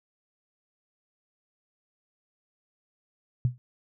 sine tone with exponential decay, 123.47 Hz, B2, in tune, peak -17 dBFS, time 3.45-3.58 s, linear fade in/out 0 ms, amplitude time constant 28 ms, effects none

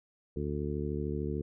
harmonic tone, 73.42 Hz, D2, in tune, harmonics 1 / 2 / 3 / 4 / 5 / 6, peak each -37 / -37 / -39 / -41 / -38 / -40 dBFS, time 0.36-1.42 s, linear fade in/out 5 ms, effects none

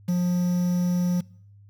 triangle tone with quantisation, 177.7 Hz, F3, 30 cents sharp, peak -18 dBFS, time 0.08-1.21 s, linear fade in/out 10 ms, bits 7, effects noise-tail reverb RT60 0.7 s tail -24 dB re dry + added 101 Hz sine -48 dBFS peak until 1.69 s

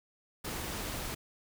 pink noise, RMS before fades -38 dBFS, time 0.44-1.15 s, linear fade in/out 10 ms, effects none

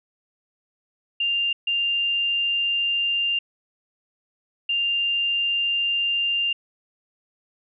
sine tone bursts at uneven times, 2794 Hz, F7, in tune, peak -20 dBFS, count 3, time 1.2-1.53 / 1.67-3.39 / 4.69-6.53 s, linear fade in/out 5 ms, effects none

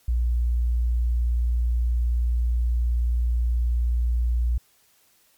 sine tone, 59.4 Hz, A#1, 33 cents sharp, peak -19 dBFS, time 0.08-4.58 s, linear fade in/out 5 ms, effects white hiss -61 dBFS RMS until 5.37 s + MP3 96 kbps

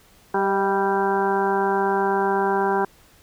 harmonic tone with a mistuned harmonic, 196 Hz, G3, in tune, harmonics 1 / 2 / 3 / 4 / 5 / 6 / 7 / 8, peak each -29 / -22 / -35 / -24 / -25 / -37 / -32 / -30 dBFS, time 0.34-2.85 s, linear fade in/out 5 ms, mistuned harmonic 3, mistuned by +76 cents, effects pink hiss -54 dBFS RMS until 3.22 s

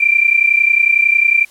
sine tone pair together, 2348 / 2379 Hz, D7 / D7, -1 / +22 cents, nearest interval unison, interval 23 cents, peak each -12 dBFS, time 0-1.45 s, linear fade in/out 10 ms, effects white hiss -46 dBFS RMS until 1.5 s + low-pass 12000 Hz 12 dB/octave

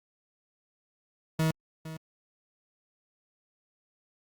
40% pulse tone with echo, 159.3 Hz, D#3, 41 cents sharp, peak -23 dBFS, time 1.39-1.51 s, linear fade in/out 5 ms, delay 460 ms, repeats 1, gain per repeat -14 dB, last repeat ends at 1.97 s, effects Opus 48 kbps

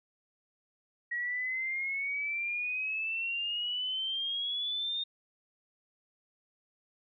sine exponential sweep, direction up, 1903 to 3675 Hz, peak -31 dBFS, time 1.11-5.04 s, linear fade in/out 10 ms, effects none

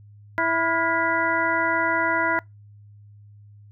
harmonic tone with a mistuned harmonic, 329.6 Hz, E4, in tune, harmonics 1 / 2 / 3 / 4 / 5 / 6, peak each -30 / -27 / -25 / -25 / -29 / -27 dBFS, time 0.38-2.39 s, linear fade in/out 0 ms, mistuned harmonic 4, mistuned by +130 cents, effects noise-tail reverb RT60 0.2 s tail -26 dB re dry + added 103 Hz sine -45 dBFS peak until 3.71 s

